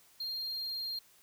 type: tone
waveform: triangle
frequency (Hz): 4207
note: C8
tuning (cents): +9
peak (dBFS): -34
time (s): 0.2-0.99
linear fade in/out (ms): 5
effects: white hiss -63 dBFS RMS until 1.22 s